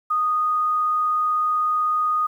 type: tone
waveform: sine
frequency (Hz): 1238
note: D#6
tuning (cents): -9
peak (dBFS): -18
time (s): 0.1-2.27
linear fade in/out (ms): 10
effects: 9-bit